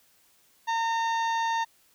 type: harmonic tone with a mistuned harmonic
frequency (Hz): 913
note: A#5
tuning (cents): -36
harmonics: 1 / 2 / 3 / 4 / 5 / 6 / 7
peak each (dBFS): -25 / -33 / -43 / -40 / -47 / -48 / -47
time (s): 0.67-1.65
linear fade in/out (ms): 20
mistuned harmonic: 6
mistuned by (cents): +72
effects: white hiss -63 dBFS RMS until 1.94 s